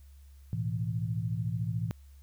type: chord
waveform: sine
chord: A suspended second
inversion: none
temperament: just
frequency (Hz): 110 / 123.75 / 165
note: A2 / B2 / E3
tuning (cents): 0 / +4 / +2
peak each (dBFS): -32 / -35 / -35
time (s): 0.53-1.91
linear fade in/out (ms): 0
effects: added 69 Hz sine -50 dBFS peak until 2.22 s + white hiss -68 dBFS RMS until 2.22 s